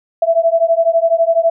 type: beating tone pair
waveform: sine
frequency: 658 / 670 Hz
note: E5 / E5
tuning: -3 / +28 cents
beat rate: 12 Hz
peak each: -13 dBFS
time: 0.22-1.5 s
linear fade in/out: 5 ms
effects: none

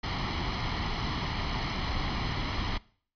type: noise with comb filter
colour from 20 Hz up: pink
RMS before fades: -31 dBFS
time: 0.03-2.78 s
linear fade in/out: 10 ms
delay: 0.96 ms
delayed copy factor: +0.55
effects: noise-tail reverb RT60 0.5 s tail -22 dB re dry + resampled to 11025 Hz

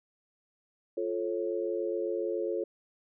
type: chord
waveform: sine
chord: F augmented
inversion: none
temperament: just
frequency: 349.2 / 436.5 / 545.7 Hz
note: F4 / A4 / C#5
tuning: 0 / -14 / -27 cents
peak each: -33 / -33 / -35 dBFS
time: 0.97-2.64 s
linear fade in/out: 5 ms
effects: none

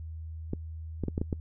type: clicks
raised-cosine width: 3 ms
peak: -17 dBFS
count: 6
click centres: 0.534 / 1.037 / 1.083 / 1.179 / 1.215 / 1.328 s
effects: noise-tail reverb RT60 0.1 s tail -25 dB re dry + added 80 Hz sine -37 dBFS peak until 1.4 s

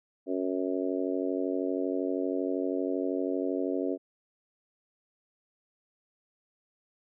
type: harmonic tone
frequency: 92.7 Hz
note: F#2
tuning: 4 cents sharp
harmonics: 3 / 4 / 5 / 6 / 7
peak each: -31 / -33 / -35 / -37 / -38 dBFS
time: 0.26-3.98 s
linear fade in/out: 50 ms
effects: none

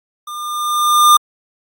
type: tone with level ramp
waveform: square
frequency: 1203 Hz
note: D6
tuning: 41 cents sharp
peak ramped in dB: -27 to -5 dBFS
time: 0.27-1.17 s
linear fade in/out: 5 ms
effects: Opus 48 kbps

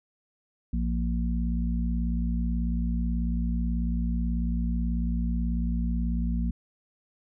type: harmonic tone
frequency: 58.27 Hz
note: A#1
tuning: in tune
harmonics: 1 / 3 / 4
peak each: -26 / -31 / -32 dBFS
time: 0.73-6.51 s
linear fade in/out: 5 ms
effects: none

